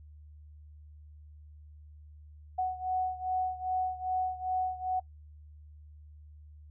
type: beating tone pair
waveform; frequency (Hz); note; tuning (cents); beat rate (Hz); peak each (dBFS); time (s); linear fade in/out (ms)
sine; 741 / 743.5; F#5 / F#5; +2 / +8; 2.5; -31 / -34; 2.58-5; 10
effects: noise-tail reverb RT60 0.1 s tail -20 dB re dry + added 75 Hz sine -49 dBFS peak until 6.7 s